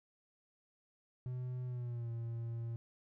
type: tone with pitch glide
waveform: triangle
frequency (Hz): 125.8 to 116.03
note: B2 to A#2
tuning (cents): +32 to -8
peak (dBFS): -36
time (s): 1.26-2.76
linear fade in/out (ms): 0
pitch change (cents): -140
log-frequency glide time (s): 1.65-2.1
effects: none